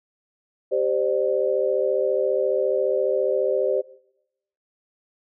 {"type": "chord", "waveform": "sine", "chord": "G suspended fourth", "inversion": "none", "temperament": "equal with one note detuned", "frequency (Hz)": [392, 523.3, 597.9], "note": ["G4", "C5", "D5"], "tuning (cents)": [0, 0, 31], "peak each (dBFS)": [-24, -22, -25], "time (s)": [0.71, 3.82], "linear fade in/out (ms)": 20, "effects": ["noise-tail reverb RT60 0.8 s tail -20 dB re dry"]}